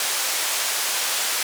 white band-pass noise, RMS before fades -24 dBFS, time 0-1.43 s, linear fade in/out 2 ms, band 560 to 9600 Hz, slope 12 dB/octave, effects none

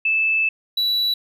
sine / triangle tone pair in turn, 2627 / 3936 Hz, E7 / B7, -7 / -7 cents, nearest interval perfect fifth, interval 700 cents, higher second, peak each -16 / -16 dBFS, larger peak neither, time 0.05-0.49 / 0.77-1.14 s, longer first, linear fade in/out 5 ms, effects none

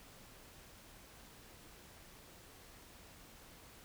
silence, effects pink hiss -58 dBFS RMS until 3.84 s

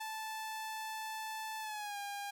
sawtooth tone with pitch glide, 876 to 807.9 Hz, A5 to G#5, -8 to -48 cents, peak -36 dBFS, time 0-2.31 s, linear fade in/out 10 ms, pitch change -140 cents, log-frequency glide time 1.6-1.98 s, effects none

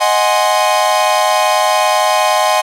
45% pulse chord, Ab dominant seventh, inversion second, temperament equal, 622.3 / 740 / 830.6 / 1046.5 Hz, Eb5 / Gb5 / Ab5 / C6, 0 / 0 / 0 / 0 cents, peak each -16 dBFS, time 0-2.62 s, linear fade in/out 20 ms, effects low-pass 12000 Hz 12 dB/octave

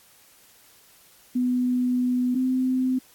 sine tone pair in turn, 249.2 / 257.2 Hz, B3 / C4, +16 / -30 cents, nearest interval minor second, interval 54 cents, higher second, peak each -20 dBFS, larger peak neither, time 1.35-2.35 / 2.35-2.99 s, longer first, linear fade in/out 10 ms, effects white hiss -55 dBFS RMS until 3.14 s + AAC 64 kbps

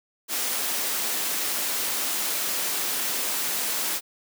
white high-pass noise, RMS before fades -27 dBFS, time 0.28-4.01 s, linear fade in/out 50 ms, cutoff 200 Hz, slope 24 dB/octave, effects none

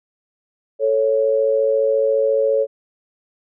sine tone pair together, 440 / 554.4 Hz, A4 / C#5, 0 / 0 cents, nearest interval major third, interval 400 cents, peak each -18 / -16 dBFS, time 0.79-2.67 s, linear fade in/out 50 ms, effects none

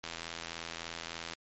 click train, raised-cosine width 0.2 ms, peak -21 dBFS, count 109, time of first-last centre 0.04-1.335 s, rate 83.4 Hz, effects MP3 32 kbps

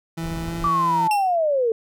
30% pulse tone with pitch glide, 164.81 to 167.5 Hz, E3 to E3, 0 to +28 cents, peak -24 dBFS, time 0.17-1.08 s, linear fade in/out 10 ms, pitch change +28 cents, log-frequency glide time 0.44-0.52 s
brown noise, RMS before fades -33 dBFS, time 0.19-0.71 s, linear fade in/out 50 ms
sine linear sweep, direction down, 1174.7 to 435.3 Hz, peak -17 dBFS, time 0.64-1.72 s, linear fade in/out 2 ms
sawtooth tone with exponential decay, 2713 Hz, E7, 49 cents sharp, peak -19 dBFS, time 1.11-1.36 s, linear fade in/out 1 ms, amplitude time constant 53 ms
effects none

